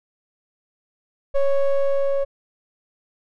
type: ring-modulated tone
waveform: triangle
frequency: 277.2 Hz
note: C#4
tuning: in tune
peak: -11 dBFS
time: 1.34-2.25 s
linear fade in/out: 20 ms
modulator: 277 Hz
effects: none